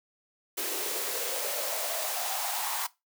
white noise with high-pass filter sweep, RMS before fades -32 dBFS, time 0.57-2.87 s, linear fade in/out 10 ms, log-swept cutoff 370 to 930 Hz, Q 5.1, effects noise-tail reverb RT60 0.2 s tail -18 dB re dry

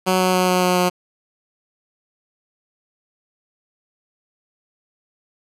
10% pulse tone with pitch steps, 185.6 / 184.42 / 183.26 / 182.1 / 180.94 / 179.8 Hz, F#3 / F#3 / F#3 / F#3 / F#3 / F#3, +6 / -5 / -16 / -27 / -38 / -49 cents, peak -7 dBFS, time 0.06-0.9 s, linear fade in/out 20 ms, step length 140 ms, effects resampled to 32000 Hz + 7-bit

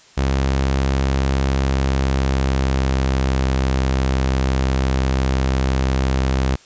sawtooth tone with pitch glide, 67.2 to 65.82 Hz, C2 to C2, +47 to +11 cents, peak -12 dBFS, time 0.17-6.56 s, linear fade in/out 10 ms, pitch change -36 cents, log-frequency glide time 1.61-3.52 s, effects white hiss -48 dBFS RMS until 6.65 s + resampled to 16000 Hz

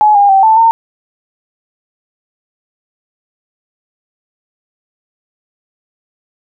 sine tone with pitch steps, 847 / 809 / 775 / 882 / 910 Hz, G#5 / G#5 / G5 / A5 / A#5, +34 / -46 / -20 / +4 / -42 cents, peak -4 dBFS, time 0.01-0.71 s, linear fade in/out 0 ms, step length 140 ms, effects none

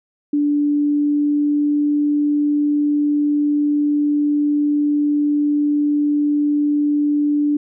sine tone with pitch glide, 291.8 to 293.5 Hz, D4 to D4, -11 to -1 cents, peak -14 dBFS, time 0.33-7.57 s, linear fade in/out 5 ms, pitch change +10 cents, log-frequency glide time 0.55-1.92 s, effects none

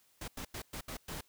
pink noise bursts at uneven times, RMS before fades -42 dBFS, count 6, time 0.21-0.28 / 0.37-0.45 / 0.54-0.62 / 0.73-0.81 / 0.88-0.97 / 1.08-1.21 s, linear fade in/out 5 ms, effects white hiss -69 dBFS RMS until 1.28 s

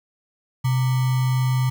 sine tone with sample-and-hold, 128.1 Hz, C3, 36 cents flat, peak -17 dBFS, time 0.64-1.7 s, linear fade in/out 10 ms, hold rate 1050 Hz, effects none

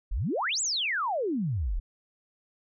sine exponential two-way sweep, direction up then down, 33.87 to 8040 to 33.87 Hz, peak -26 dBFS, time 0.11-1.8 s, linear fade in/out 10 ms, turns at 0.61 s, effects none

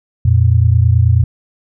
sine tone pair together, 87.5 / 116.8 Hz, F2 / A#2, +4 / +4 cents, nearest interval perfect fourth, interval 500 cents, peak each -10 dBFS, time 0.25-1.24 s, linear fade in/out 5 ms, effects none

